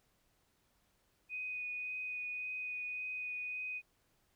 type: tone with vibrato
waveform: sine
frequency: 2489 Hz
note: D#7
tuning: in tune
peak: -38 dBFS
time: 1.29-3.82 s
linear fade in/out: 50 ms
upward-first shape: sine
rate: 1.8 Hz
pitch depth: 11 cents each way
effects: pink hiss -75 dBFS RMS until 4.35 s